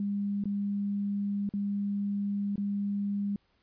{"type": "tone with dropouts", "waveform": "sine", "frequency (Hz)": 201.8, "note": "G#3", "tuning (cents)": -49, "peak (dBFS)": -28, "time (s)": [0, 3.36], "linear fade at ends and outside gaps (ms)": 2, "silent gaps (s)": [[0.439, 0.455], [1.491, 1.537], [2.558, 2.579]], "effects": ["pink hiss -71 dBFS RMS until 3.62 s", "resampled to 11025 Hz"]}